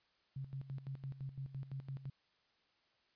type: tone with tremolo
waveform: sine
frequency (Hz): 135.2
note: C#3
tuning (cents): -43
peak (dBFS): -40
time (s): 0.36-2.1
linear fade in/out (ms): 5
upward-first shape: square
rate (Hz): 5.9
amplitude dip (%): 75
effects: white hiss -75 dBFS RMS until 3.15 s + resampled to 11025 Hz